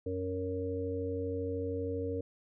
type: harmonic tone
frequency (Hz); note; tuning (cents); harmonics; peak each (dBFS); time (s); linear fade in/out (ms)
92.8; F#2; +6; 1 / 3 / 5 / 6; -38 / -39 / -35 / -45; 0.06-2.21; 5
effects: none